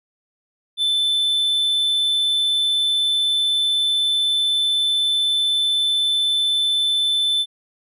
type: tone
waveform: triangle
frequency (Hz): 3524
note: A7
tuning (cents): +2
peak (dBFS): -15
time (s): 0.77-7.46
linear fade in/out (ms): 50
effects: resampled to 32000 Hz